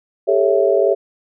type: chord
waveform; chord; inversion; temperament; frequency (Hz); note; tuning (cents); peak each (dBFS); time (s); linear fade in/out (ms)
sine; A dominant seventh; third; equal with one note detuned; 398.4 / 440 / 554.4 / 659.3; G4 / A4 / C#5 / E5; +28 / 0 / 0 / 0; -16 / -19 / -17 / -18; 0.27-0.95; 20
effects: none